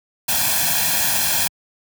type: noise with comb filter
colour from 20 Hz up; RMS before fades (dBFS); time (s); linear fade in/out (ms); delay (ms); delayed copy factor
white; -19; 0.28-1.48; 10; 1.2; +0.8
effects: high-pass 80 Hz 12 dB/octave